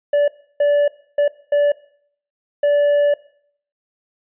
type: tone bursts at uneven times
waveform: triangle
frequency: 580 Hz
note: D5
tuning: 22 cents flat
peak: -10 dBFS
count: 5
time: 0.13-0.28 / 0.6-0.88 / 1.18-1.28 / 1.52-1.72 / 2.63-3.14 s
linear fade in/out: 5 ms
effects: noise-tail reverb RT60 0.6 s tail -19 dB re dry + resampled to 8000 Hz